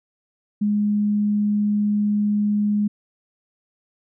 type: tone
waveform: sine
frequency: 207.7 Hz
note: G#3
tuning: in tune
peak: -17 dBFS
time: 0.61-2.88 s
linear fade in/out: 10 ms
effects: none